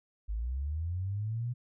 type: linear sweep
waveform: sine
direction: up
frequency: 49.75 to 124 Hz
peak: -31 dBFS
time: 0.28-1.54 s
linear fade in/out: 20 ms
effects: none